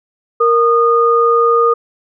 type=tone pair together; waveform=sine; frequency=465.9 / 1226 Hz; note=A#4 / D#6; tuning=-1 / -26 cents; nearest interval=octave + perfect fourth; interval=1675 cents; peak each=-11 dBFS; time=0.4-1.74 s; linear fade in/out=10 ms; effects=none